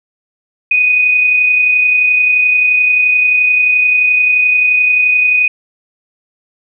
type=tone with amplitude modulation; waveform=sine; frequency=2489 Hz; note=D#7; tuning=in tune; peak=-6 dBFS; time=0.71-5.48 s; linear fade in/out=5 ms; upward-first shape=sine; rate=31.5 Hz; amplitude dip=35%; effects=none